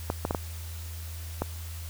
clicks, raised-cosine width 1 ms, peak -13 dBFS, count 5, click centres 0.101 / 0.251 / 0.309 / 0.348 / 1.42 s, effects added 82 Hz sine -36 dBFS peak until 1.89 s + white hiss -46 dBFS RMS until 1.89 s

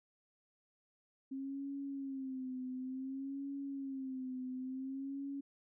sine tone with vibrato, 266.6 Hz, C4, 33 cents sharp, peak -39 dBFS, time 1.31-5.41 s, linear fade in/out 10 ms, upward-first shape sine, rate 0.56 Hz, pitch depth 75 cents each way, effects none

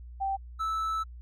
sine / triangle tone pair in turn, 780 / 1311.8 Hz, G5 / E6, -9 / -9 cents, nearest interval major sixth, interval 900 cents, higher second, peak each -27 / -26 dBFS, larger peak second, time 0.2-0.37 / 0.59-1.04 s, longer second, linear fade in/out 20 ms, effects added 60 Hz sine -42 dBFS peak until 1.21 s

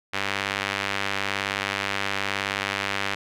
sawtooth tone with band-pass filter, 99 Hz, G2, 18 cents sharp, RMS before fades -28 dBFS, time 0.13-3.15 s, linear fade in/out 10 ms, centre 2300 Hz, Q 1.2, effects none

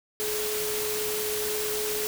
sine tone in noise, 425 Hz, G#4, 40 cents sharp, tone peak -30 dBFS, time 0.2-2.07 s, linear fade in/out 0 ms, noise white, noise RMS -31 dBFS, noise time 0.2-2.07 s, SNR -2 dB, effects none

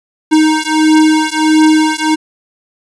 square beating tone pair, 311.1 / 312.6 Hz, D#4 / D#4, 0 / +8 cents, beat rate 1.5 Hz, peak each -11 dBFS, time 0.31-2.16 s, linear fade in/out 20 ms, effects resampled to 22050 Hz

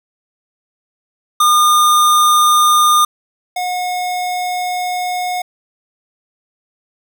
square tone pair in turn, 1213 / 724.6 Hz, D#6 / F#5, -44 / -36 cents, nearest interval major sixth, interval 892 cents, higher first, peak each -9 / -18 dBFS, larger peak first, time 1.4-3.05 / 3.56-5.42 s, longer second, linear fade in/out 5 ms, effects none

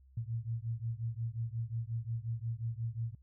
sine beating tone pair, 112.4 / 118 Hz, A2 / A#2, +37 / +22 cents, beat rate 5.6 Hz, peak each -37 / -38 dBFS, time 0.17-3.15 s, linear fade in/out 5 ms, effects added 66 Hz sine -58 dBFS peak until 3.22 s

